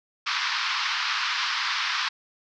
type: band-pass noise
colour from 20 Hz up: pink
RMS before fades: -27 dBFS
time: 0.26-2.09 s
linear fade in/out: 10 ms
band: 1000 to 5300 Hz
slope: 48 dB/octave
effects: none